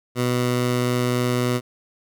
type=tone; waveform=15% pulse; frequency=123.47 Hz; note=B2; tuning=in tune; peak=-13 dBFS; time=0.15-1.61 s; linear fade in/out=50 ms; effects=none